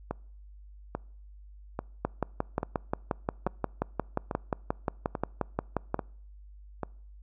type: two click trains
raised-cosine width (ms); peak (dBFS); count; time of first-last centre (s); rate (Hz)
1; -13 / -17; 23 / 9; 2.05-5.944 / 0.11-6.833; 5.65 / 1.19
effects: noise-tail reverb RT60 0.6 s tail -26 dB re dry + added 50 Hz sine -47 dBFS peak until 7.22 s